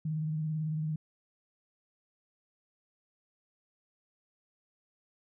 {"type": "tone with vibrato", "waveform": "sine", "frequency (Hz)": 155.56, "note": "D#3", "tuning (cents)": 0, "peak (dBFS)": -30, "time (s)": [0.05, 0.96], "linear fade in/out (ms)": 5, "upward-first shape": "square", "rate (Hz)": 18, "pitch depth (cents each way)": 31, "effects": []}